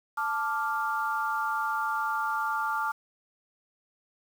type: chord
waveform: sine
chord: D minor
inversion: second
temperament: equal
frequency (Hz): 880 / 1174.7 / 1396.9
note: A5 / D6 / F6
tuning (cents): 0 / 0 / 0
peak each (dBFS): -31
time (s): 0.17-2.92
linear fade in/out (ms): 10
effects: 8-bit